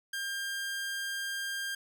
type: tone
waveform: sawtooth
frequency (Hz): 1600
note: G6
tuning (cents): +35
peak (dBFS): -30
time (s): 0.13-1.75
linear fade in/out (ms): 5
effects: none